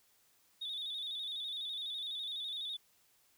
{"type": "tone with vibrato", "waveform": "triangle", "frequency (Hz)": 3600, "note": "A7", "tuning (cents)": 39, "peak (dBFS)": -35, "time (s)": [0.61, 2.77], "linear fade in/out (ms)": 10, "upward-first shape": "square", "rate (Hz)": 12, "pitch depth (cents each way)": 60, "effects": ["tanh soft clip ceiling -35 dBFS", "white hiss -70 dBFS RMS until 3.37 s"]}